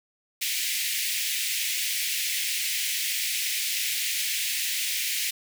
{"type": "high-pass noise", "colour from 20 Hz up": "pink", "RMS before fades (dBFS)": -28, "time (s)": [0.41, 5.31], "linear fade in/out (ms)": 10, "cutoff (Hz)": 2000, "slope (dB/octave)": 48, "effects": []}